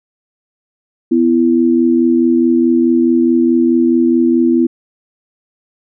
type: tone pair together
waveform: sine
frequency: 250 / 334.7 Hz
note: B3 / E4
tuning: +21 / +26 cents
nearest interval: perfect fourth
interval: 505 cents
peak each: -11 dBFS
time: 1.11-4.67 s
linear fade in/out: 10 ms
effects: none